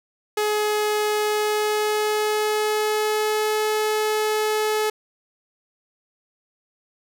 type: tone with pitch glide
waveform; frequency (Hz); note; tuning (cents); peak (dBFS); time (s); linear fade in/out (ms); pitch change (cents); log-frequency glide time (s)
sawtooth; 422.6 to 429; G#4 to A4; +30 to -44; -16; 0.37-4.9; 5; +26; 1.17-3.66
effects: none